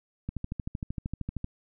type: click train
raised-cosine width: 5 ms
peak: -20 dBFS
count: 16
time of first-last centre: 0.29-1.444 s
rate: 13 Hz
effects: none